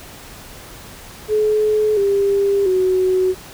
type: tone with pitch steps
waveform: sine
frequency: 427.1 / 398.5 / 371.8 Hz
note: G#4 / G4 / F#4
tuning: +48 / +28 / +8 cents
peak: -13 dBFS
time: 1.28-3.35 s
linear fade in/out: 50 ms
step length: 690 ms
effects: pink hiss -38 dBFS RMS until 3.53 s

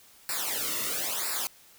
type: noise with flanger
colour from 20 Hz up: white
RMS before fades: -31 dBFS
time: 0.29-1.47 s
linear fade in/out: 0 ms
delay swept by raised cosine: 0.31 to 1.28 ms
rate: 1 Hz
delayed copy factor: -0.9
effects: white hiss -56 dBFS RMS until 1.78 s

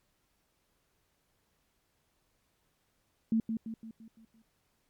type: tone with echo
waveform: sine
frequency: 223.9 Hz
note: A3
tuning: 30 cents sharp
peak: -24 dBFS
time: 3.32-3.4 s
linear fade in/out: 2 ms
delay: 170 ms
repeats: 6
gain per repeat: -6 dB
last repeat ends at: 4.42 s
effects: pink hiss -75 dBFS RMS until 4.89 s + MP3 96 kbps

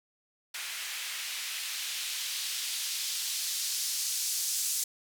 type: noise with band-pass filter sweep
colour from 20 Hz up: blue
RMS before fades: -34 dBFS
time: 0.54-4.84 s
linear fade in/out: 5 ms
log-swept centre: 2000 to 6400 Hz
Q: 1.1
effects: none

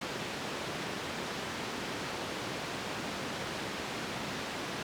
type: band-pass noise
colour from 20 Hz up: pink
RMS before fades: -38 dBFS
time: 0.01-4.83 s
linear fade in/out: 5 ms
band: 160 to 4800 Hz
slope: 12 dB/octave
effects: none

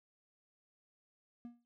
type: tone with exponential decay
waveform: triangle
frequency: 238.4 Hz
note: A#3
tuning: 39 cents sharp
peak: -40 dBFS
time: 1.45-1.65 s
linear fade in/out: 0 ms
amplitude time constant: 42 ms
effects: none

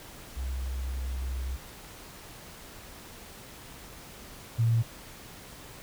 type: tone pair in turn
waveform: sine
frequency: 64.5 / 114.93 Hz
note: C2 / A#2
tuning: -24 / -24 cents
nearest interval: minor seventh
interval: 1000 cents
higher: second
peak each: -30 / -21 dBFS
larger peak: second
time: 0.36-1.57 / 4.58-4.83 s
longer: first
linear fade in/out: 20 ms
effects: pink hiss -47 dBFS RMS until 5.82 s

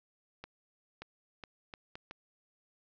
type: accelerating click train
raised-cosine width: 0.3 ms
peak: -28 dBFS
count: 6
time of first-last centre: 0.44-2.111 s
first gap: 580 ms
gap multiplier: 0.72
effects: resampled to 16000 Hz + 10-bit

